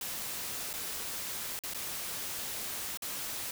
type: noise with dropouts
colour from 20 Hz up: white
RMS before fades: -38 dBFS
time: 0.01-3.51 s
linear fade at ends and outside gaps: 2 ms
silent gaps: 0.731-0.737 / 1.591-1.636 / 1.737-1.745 / 2.973-3.021 s
effects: none